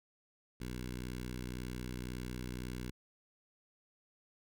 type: tone with notch filter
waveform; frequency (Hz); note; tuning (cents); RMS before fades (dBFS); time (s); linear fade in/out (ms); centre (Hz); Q
10% pulse; 61.9; B1; +5; -42; 0.6-2.91; 10; 760; 0.83
effects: none